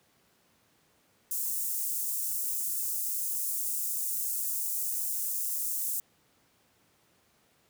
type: high-pass noise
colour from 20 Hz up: white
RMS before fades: -32 dBFS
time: 1.31-6 s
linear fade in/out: 2 ms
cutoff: 7300 Hz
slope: 24 dB/octave
effects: pink hiss -67 dBFS RMS until 7.69 s + high-pass 100 Hz 12 dB/octave